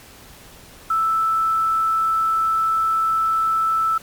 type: tone with quantisation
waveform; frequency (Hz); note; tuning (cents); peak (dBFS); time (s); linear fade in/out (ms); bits
sine; 1318.5; E6; 0; -16; 0.9-3.98; 5; 7
effects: pink hiss -44 dBFS RMS until 4.02 s + MP3 96 kbps